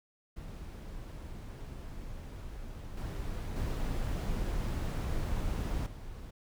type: noise with level steps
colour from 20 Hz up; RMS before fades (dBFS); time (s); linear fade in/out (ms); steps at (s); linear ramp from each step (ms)
brown; -43 / -37 / -33 / -44; 0.36-6.31; 10; 2.97 / 3.56 / 5.86; 5
effects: none